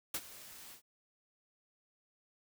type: noise with ADSR envelope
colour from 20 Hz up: white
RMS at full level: -35 dBFS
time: 0.14-0.82 s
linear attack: 5 ms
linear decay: 53 ms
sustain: -17 dB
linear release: 99 ms
effects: none